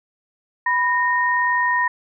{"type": "tone pair together", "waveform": "sine", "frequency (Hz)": [987.8, 1849.7], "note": ["B5", "A#6"], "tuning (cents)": [0, -14], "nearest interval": "major seventh", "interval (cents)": 1086, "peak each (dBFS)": -19, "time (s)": [0.66, 1.88], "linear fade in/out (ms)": 5, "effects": []}